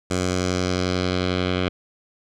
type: tone with low-pass filter sweep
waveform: 10% pulse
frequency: 91.2 Hz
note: F#2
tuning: 24 cents flat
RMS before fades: -23 dBFS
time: 0.1-1.69 s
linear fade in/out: 10 ms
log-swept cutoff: 7600 to 3200 Hz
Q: 2.1
effects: none